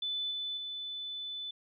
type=tone with level steps; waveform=sine; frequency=3500 Hz; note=A7; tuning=10 cents flat; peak=-32 / -34 / -37 dBFS; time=0.02-1.51 s; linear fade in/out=5 ms; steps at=0.31 / 0.57 s; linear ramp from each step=2 ms; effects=none